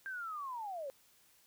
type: linear sweep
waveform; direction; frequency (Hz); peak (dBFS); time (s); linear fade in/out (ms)
sine; down; 1600 to 522; -39; 0.06-0.9; 0
effects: white hiss -67 dBFS RMS until 1.46 s